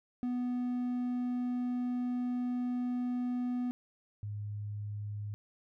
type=tone pair in turn; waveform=triangle / sine; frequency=246.9 / 103.81 Hz; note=B3 / G#2; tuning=0 / 0 cents; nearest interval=octave + minor third; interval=1500 cents; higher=first; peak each=-29 / -36 dBFS; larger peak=first; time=0.23-3.71 / 4.23-5.34 s; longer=first; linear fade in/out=0 ms; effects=none

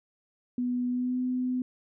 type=tone with pitch glide; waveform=sine; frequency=246.9 to 252.5 Hz; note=B3 to B3; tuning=0 to +39 cents; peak=-26 dBFS; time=0.58-1.62 s; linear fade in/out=2 ms; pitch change=+39 cents; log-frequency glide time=0.88-1.19 s; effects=none

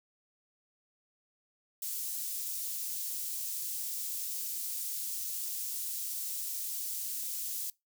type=high-pass noise; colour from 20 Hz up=white; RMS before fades=-37 dBFS; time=1.82-7.7 s; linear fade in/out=2 ms; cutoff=6200 Hz; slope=12 dB/octave; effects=noise-tail reverb RT60 0.2 s tail -23 dB re dry

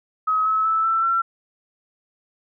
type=tone with pitch steps; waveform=sine; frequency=1274 / 1293.3 / 1312.8 / 1332.7 / 1352.9 Hz; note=D#6 / E6 / E6 / E6 / E6; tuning=+41 / -33 / -8 / +19 / +45 cents; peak=-17 dBFS; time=0.27-1.22 s; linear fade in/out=10 ms; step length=190 ms; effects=none

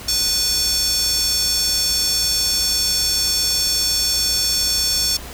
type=tone with high-pass filter; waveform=square; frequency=493.9 Hz; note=B4; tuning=in tune; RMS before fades=-19 dBFS; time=0.08-5.17 s; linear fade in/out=5 ms; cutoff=5200 Hz; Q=3.7; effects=added 60 Hz sine -34 dBFS peak until 5.33 s + pink hiss -35 dBFS RMS until 5.33 s

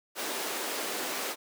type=high-pass noise; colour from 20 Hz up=pink; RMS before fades=-34 dBFS; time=0.15-1.36 s; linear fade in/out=50 ms; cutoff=300 Hz; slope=24 dB/octave; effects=none

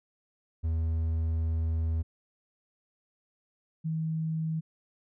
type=tone pair in turn; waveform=triangle / sine; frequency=81 / 159.77 Hz; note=E2 / D#3; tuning=-30 / +46 cents; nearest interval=octave; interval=1176 cents; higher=second; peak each=-24 / -28 dBFS; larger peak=first; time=0.63-2.03 / 3.84-4.61 s; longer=first; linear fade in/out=20 ms; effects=none

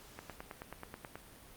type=click train; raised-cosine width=0.5 ms; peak=-28 dBFS; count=10; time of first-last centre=0.19-1.156 s; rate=9.32 Hz; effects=pink hiss -56 dBFS RMS until 1.56 s + Opus 48 kbps

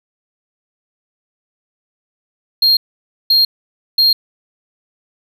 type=tone bursts; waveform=triangle; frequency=4224 Hz; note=C8; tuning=16 cents sharp; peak=-7 dBFS; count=3; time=2.62-4.13 s; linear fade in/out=5 ms; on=150 ms; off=530 ms; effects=none

